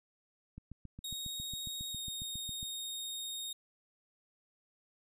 click train, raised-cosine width 5 ms, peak -34 dBFS, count 16, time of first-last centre 0.58-2.629 s, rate 7.32 Hz
sawtooth tone with pitch glide, 3754 to 3715 Hz, A#7 to A#7, +11 to -7 cents, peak -36 dBFS, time 1.04-3.53 s, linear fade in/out 5 ms, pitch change -18 cents, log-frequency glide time 1.91-1.97 s
effects none

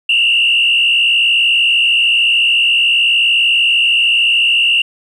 sine tone with frequency modulation, 2794 Hz, F7, in tune, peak -8 dBFS, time 0.09-4.82 s, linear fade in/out 5 ms, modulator 60.5 Hz, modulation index 1.7, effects tanh soft clip ceiling -4 dBFS + 8-bit

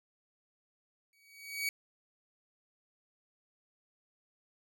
sawtooth tone with exponential growth, 2261 Hz, C#7, 34 cents sharp, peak -26 dBFS, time 1.13-1.69 s, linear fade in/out 1 ms, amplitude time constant 120 ms, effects none

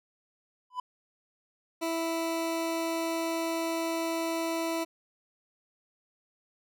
triangle tone with exponential growth, 999 Hz, B5, 20 cents sharp, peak -25 dBFS, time 0.7-0.8 s, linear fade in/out 5 ms, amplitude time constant 21 ms
20% pulse tone, 329.6 Hz, E4, in tune, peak -24 dBFS, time 1.81-4.85 s, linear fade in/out 20 ms
effects none

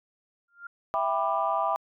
sine tone with exponential growth, 1396.9 Hz, F6, in tune, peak -34 dBFS, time 0.48-0.67 s, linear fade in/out 5 ms, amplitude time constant 40 ms
sine chord, E minor seventh, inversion none, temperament just, 659.3 / 791.1 / 988.9 / 1186.7 Hz, E5 / G5 / B5 / D6, 0 / +16 / +2 / +18 cents, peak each -29 dBFS, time 0.94-1.76 s, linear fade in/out 0 ms
effects tanh soft clip ceiling -13 dBFS

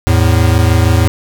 square tone pair together, 82.57 / 108.8 Hz, E2 / A2, +3 / -19 cents, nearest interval perfect fourth, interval 478 cents, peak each -11 dBFS, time 0.07-1.08 s, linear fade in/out 0 ms, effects none

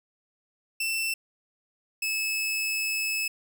sawtooth tone pair in turn, 2675 / 2600 Hz, E7 / E7, +25 / -24 cents, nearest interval unison, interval 49 cents, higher first, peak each -23 dBFS, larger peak neither, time 0.8-1.14 / 2.02-3.28 s, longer second, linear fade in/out 5 ms, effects none

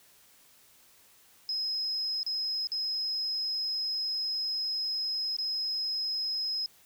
sine tone with dropouts, 5110 Hz, D#8, 45 cents sharp, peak -29 dBFS, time 1.49-6.66 s, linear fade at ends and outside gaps 1 ms, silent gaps 2.231-2.264 / 2.671-2.718 / 5.366-5.386 s, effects white hiss -60 dBFS RMS until 6.85 s

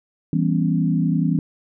sine chord, C# half-diminished seventh, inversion first, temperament equal, 164.81 / 196 / 246.9 / 277.2 Hz, E3 / G3 / B3 / C#4, 0 / 0 / 0 / 0 cents, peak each -19 / -24 / -24 / -24 dBFS, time 0.33-1.39 s, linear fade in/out 2 ms, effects none

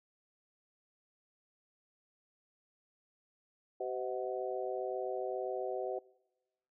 harmonic tone with a mistuned harmonic, 127.5 Hz, C3, 44 cents flat, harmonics 3 / 4 / 5 / 6, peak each -39 / -40 / -41 / -42 dBFS, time 3.8-5.99 s, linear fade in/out 5 ms, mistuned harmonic 6, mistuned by -59 cents, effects noise-tail reverb RT60 1.0 s tail -22 dB re dry

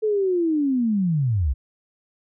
sine linear sweep, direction down, 440 to 57.8 Hz, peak -18 dBFS, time 0.02-1.54 s, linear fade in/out 20 ms, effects none

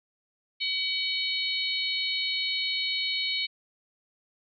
harmonic tone with a mistuned harmonic, 758 Hz, F#5, 42 cents sharp, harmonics 3 / 4 / 5 / 6, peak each -32 / -32 / -32 / -32 dBFS, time 0.6-3.47 s, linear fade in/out 20 ms, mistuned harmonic 6, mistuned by -90 cents, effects none

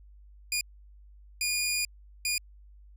15% pulse tone bursts at uneven times, 2436 Hz, D#7, 37 cents flat, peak -20 dBFS, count 3, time 0.52-0.61 / 1.41-1.85 / 2.25-2.38 s, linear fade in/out 2 ms, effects added 50 Hz sine -50 dBFS peak until 2.96 s

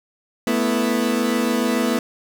30% pulse chord, A suspended second, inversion none, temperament equal, 220 / 246.9 / 329.6 Hz, A3 / B3 / E4, 0 / 0 / 0 cents, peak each -20 / -18 / -23 dBFS, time 0.47-1.99 s, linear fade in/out 2 ms, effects none

